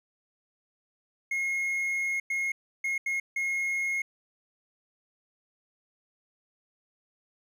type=tone bursts at uneven times; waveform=triangle; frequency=2156 Hz; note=C#7; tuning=49 cents flat; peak=-25 dBFS; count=5; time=1.31-2.2 / 2.3-2.52 / 2.84-2.98 / 3.06-3.2 / 3.36-4.02 s; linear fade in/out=5 ms; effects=none